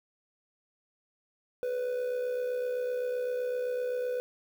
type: tone with amplitude modulation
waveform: triangle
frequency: 496.8 Hz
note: B4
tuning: 10 cents sharp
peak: -25 dBFS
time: 1.63-4.2 s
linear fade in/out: 0 ms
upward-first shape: sine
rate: 67.8 Hz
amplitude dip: 50%
effects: 9-bit